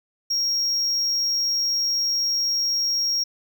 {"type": "tone", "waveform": "triangle", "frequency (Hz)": 5588, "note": "F8", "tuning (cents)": 0, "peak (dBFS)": -19, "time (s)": [0.3, 3.24], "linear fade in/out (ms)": 10, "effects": []}